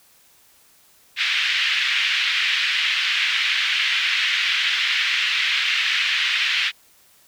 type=band-pass noise; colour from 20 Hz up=white; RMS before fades=-21 dBFS; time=1.16-6.72 s; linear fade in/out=50 ms; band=1800 to 3300 Hz; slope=24 dB/octave; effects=white hiss -55 dBFS RMS until 7.27 s